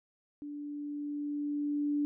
sine tone with level ramp, 291.8 Hz, D4, 11 cents flat, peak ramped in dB -39 to -27 dBFS, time 0.42-2.05 s, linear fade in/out 0 ms, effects none

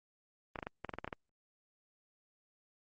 clicks, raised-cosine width 0.5 ms, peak -24 dBFS, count 11, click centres 0.558 / 0.589 / 0.628 / 0.669 / 0.847 / 0.893 / 0.938 / 0.986 / 1.045 / 1.077 / 1.128 s, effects Opus 32 kbps

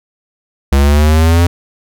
square exponential sweep, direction up, 68.1 to 87.31 Hz, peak -7 dBFS, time 0.72-1.47 s, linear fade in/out 5 ms, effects none

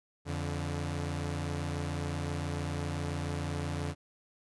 sawtooth tone pair together, 85.92 / 144.5 Hz, F2 / D3, -28 / -28 cents, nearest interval major sixth, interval 900 cents, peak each -31 / -32 dBFS, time 0.25-3.95 s, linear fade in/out 50 ms, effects resampled to 24000 Hz

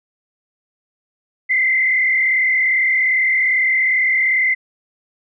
sine tone with frequency modulation, 2063 Hz, C7, 25 cents flat, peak -13 dBFS, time 1.49-4.55 s, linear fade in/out 20 ms, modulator 37.5 Hz, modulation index 1.7, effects none

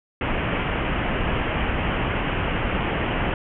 pink low-pass noise, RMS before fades -24 dBFS, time 0.21-3.34 s, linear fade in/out 2 ms, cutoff 3100 Hz, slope 96 dB/octave, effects none

